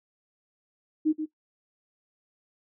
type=tone with echo; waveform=sine; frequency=310 Hz; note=D#4; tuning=6 cents flat; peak=-19 dBFS; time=1.05-1.13 s; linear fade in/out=20 ms; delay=130 ms; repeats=1; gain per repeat=-8 dB; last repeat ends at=1.26 s; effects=noise-tail reverb RT60 0.1 s tail -17 dB re dry